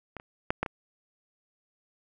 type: clicks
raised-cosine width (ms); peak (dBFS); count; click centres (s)
0.5; -23 / -30 / -10 / -12 / -19; 5; 0.167 / 0.199 / 0.505 / 0.63 / 0.662
effects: none